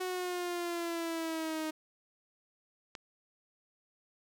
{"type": "exponential sweep", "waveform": "sawtooth", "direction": "down", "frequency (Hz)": [370, 311.1], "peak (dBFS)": -30, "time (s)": [0, 1.71], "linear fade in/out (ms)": 10}
{"type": "click", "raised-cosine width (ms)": 0.2, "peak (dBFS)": -25, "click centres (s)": 2.952}
{"effects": []}